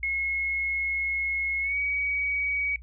sine tone with pitch glide, 2171 to 2262 Hz, C#7 to C#7, -37 to +34 cents, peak -25 dBFS, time 0.03-2.76 s, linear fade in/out 2 ms, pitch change +71 cents, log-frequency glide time 1.61-1.77 s, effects noise-tail reverb RT60 0.1 s tail -19 dB re dry + added 60 Hz sine -42 dBFS peak until 2.82 s

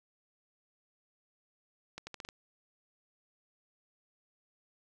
accelerating click train, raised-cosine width 0.2 ms, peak -25 dBFS, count 6, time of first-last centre 1.98-2.289 s, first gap 90 ms, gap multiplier 0.81, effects none

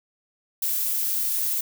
violet noise, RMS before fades -25 dBFS, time 0.62-1.61 s, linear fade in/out 5 ms, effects none

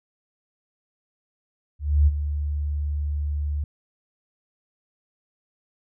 sine tone with ADSR envelope, 73.42 Hz, D2, in tune, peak -12 dBFS, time 1.79-3.64 s, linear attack 280 ms, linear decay 32 ms, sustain -11 dB, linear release 3 ms, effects none

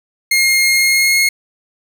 sawtooth tone with pitch glide, 2137 to 2158 Hz, C7 to C#7, +36 to -47 cents, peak -7 dBFS, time 0.31-1.29 s, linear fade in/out 5 ms, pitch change +17 cents, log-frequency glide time 0.72-1.17 s, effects none

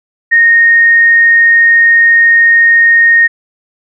sine tone, 1853 Hz, A#6, 11 cents flat, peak -3 dBFS, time 0.31-3.28 s, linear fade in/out 20 ms, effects none

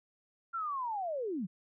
sine linear sweep, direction down, 1392 to 160 Hz, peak -33 dBFS, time 0.53-1.47 s, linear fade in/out 20 ms, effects none

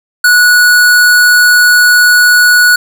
square tone, 1467 Hz, F#6, 15 cents flat, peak -4 dBFS, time 0.24-2.76 s, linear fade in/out 5 ms, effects none

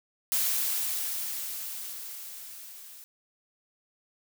blue noise with level ramp, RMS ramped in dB -26 to -48 dBFS, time 0.32-3.04 s, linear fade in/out 0 ms, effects none

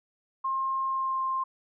sine tone with pitch glide, 1065 to 1055.2 Hz, C6 to C6, +30 to +14 cents, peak -26 dBFS, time 0.44-1.44 s, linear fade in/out 10 ms, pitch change -16 cents, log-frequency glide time 0.87-1.21 s, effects none

